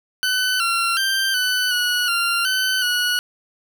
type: tone with pitch steps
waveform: 20% pulse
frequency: 1507 / 1368 / 1571 / 1499 / 1465 / 1386 / 1519 / 1464 Hz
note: F#6 / F6 / G6 / F#6 / F#6 / F6 / F#6 / F#6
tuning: +31 / -36 / +3 / +22 / -18 / -14 / +45 / -19 cents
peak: -13 dBFS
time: 0.23-3.19 s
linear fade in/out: 0 ms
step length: 370 ms
effects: none